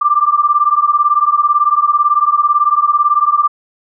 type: beating tone pair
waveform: sine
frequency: 1174 / 1192 Hz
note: D6 / D6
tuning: -1 / +25 cents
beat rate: 18 Hz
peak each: -12 dBFS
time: 0.01-3.48 s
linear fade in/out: 10 ms
effects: none